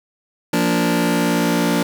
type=chord; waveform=sawtooth; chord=Bb major; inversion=second; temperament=just; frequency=174.81 / 233.1 / 291.4 Hz; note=F3 / Bb3 / D4; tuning=+2 / 0 / -13 cents; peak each=-16 dBFS; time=0.53-1.83 s; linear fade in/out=5 ms; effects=7-bit